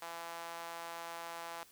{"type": "tone with high-pass filter", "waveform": "sawtooth", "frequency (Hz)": 168.1, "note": "E3", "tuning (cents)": 34, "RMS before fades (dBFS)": -45, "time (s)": [0.02, 1.63], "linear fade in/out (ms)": 0, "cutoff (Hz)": 830, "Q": 1.9, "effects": ["white hiss -62 dBFS RMS until 1.71 s"]}